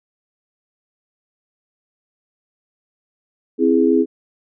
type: chord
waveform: sine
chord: C augmented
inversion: none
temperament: equal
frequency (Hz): 261.6 / 329.6 / 415.3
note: C4 / E4 / G#4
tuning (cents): 0 / 0 / 0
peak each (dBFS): -16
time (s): 3.58-4.06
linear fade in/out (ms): 50
effects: none